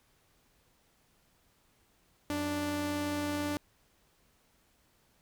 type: tone pair together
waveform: sawtooth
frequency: 91.87 / 293.7 Hz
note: F#2 / D4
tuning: -12 / 0 cents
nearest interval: octave + minor sixth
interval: 2012 cents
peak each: -37 / -28 dBFS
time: 2.3-3.57 s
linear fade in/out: 0 ms
effects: pink hiss -69 dBFS RMS until 5.21 s